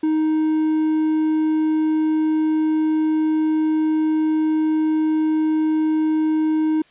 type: tone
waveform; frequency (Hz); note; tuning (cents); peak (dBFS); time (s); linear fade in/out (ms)
triangle; 312.3; D#4; +7; -14; 0.03-6.82; 5
effects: white hiss -54 dBFS RMS until 6.9 s + resampled to 8000 Hz